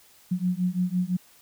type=beating tone pair; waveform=sine; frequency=178 / 183.9 Hz; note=F3 / F#3; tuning=+33 / -10 cents; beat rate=5.9 Hz; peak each=-26 dBFS; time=0.31-1.17 s; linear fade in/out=10 ms; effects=white hiss -56 dBFS RMS until 1.41 s